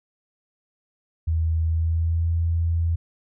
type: tone with pitch glide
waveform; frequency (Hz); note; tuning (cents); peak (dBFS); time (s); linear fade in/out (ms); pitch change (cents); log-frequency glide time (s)
sine; 81 to 83.52; E2 to E2; -30 to +23; -19; 1.27-2.96; 10; +53; 1.65-2.3
effects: none